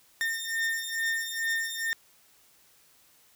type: beating tone pair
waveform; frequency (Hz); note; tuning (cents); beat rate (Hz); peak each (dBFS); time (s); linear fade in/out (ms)
40% pulse; 1818 / 1820.3; A#6 / A#6; -44 / -42; 2.3; -31 / -30; 0.21-1.93; 0
effects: white hiss -61 dBFS RMS until 3.35 s